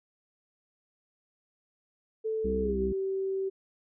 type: tone with pitch glide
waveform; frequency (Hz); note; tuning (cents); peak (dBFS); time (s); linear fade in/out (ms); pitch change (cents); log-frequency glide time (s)
sine; 440 to 385.3; A4 to G4; 0 to -30; -28; 2.24-3.5; 20; -230; 2.61-2.78
type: harmonic tone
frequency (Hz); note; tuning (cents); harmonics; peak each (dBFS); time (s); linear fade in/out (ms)
65.41; C2; 0; 1 / 3 / 4 / 5 / 6; -34 / -33 / -41 / -41 / -42; 2.44-2.93; 10
effects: none